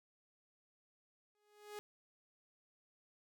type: tone with exponential growth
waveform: sawtooth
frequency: 416.9 Hz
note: G#4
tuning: 7 cents sharp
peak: -39 dBFS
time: 1.35-1.79 s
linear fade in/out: 0 ms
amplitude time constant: 94 ms
effects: none